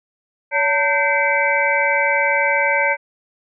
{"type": "tone cluster", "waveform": "sine", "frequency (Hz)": [566, 903, 1555, 2054, 2298], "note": ["C#5", "A5", "G6", "C7", "D7"], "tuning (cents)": [36, 45, -14, -33, -38], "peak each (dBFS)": -21, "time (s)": [0.51, 2.97], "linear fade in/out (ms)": 50, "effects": []}